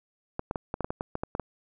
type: clicks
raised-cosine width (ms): 1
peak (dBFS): -16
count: 12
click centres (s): 0.394 / 0.511 / 0.558 / 0.741 / 0.807 / 0.845 / 0.905 / 1.009 / 1.154 / 1.235 / 1.351 / 1.397
effects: none